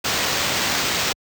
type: noise with sample-and-hold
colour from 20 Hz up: blue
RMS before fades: -22 dBFS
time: 0.04-1.13 s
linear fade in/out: 10 ms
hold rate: 11025 Hz
effects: high-pass 60 Hz 12 dB/octave